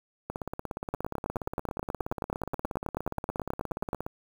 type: two click trains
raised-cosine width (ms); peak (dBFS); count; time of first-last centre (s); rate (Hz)
1; -19 / -16; 65 / 29; 0.3-4.065 / 0.94-3.931; 17 / 9.36
effects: 7-bit